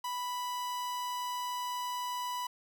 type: tone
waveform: 45% pulse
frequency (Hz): 987.8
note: B5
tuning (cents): 0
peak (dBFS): -34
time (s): 0.04-2.47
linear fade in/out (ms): 5
effects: none